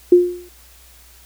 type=tone with exponential decay; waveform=sine; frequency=354.9 Hz; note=F4; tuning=28 cents sharp; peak=-3 dBFS; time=0.12-0.49 s; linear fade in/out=5 ms; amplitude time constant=79 ms; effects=added 60 Hz sine -48 dBFS peak until 1.25 s + white hiss -48 dBFS RMS until 1.25 s